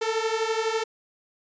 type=beating tone pair; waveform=sawtooth; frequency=439.8 / 451.8 Hz; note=A4 / A4; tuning=-1 / +46 cents; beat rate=12 Hz; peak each=-23 / -23 dBFS; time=0.01-0.84 s; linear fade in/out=10 ms; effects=resampled to 16000 Hz